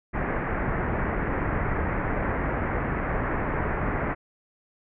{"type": "low-pass noise", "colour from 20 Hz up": "pink", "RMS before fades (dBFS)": -27, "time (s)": [0.13, 4.15], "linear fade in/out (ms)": 20, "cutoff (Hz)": 2100, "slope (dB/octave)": 48, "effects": []}